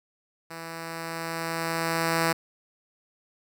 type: tone with level ramp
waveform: 5% pulse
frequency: 164.81 Hz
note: E3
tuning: in tune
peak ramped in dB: -26 to -10 dBFS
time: 0.5-2.33 s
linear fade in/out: 10 ms
effects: none